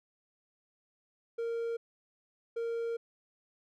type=tone bursts at uneven times; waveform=triangle; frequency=463.4 Hz; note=A#4; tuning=10 cents flat; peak=-30 dBFS; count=2; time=1.38-1.77 / 2.56-2.97 s; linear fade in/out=10 ms; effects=none